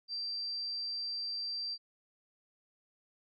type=tone; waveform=sine; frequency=4699 Hz; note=D8; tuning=in tune; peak=-35 dBFS; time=0.08-1.78 s; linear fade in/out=50 ms; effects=none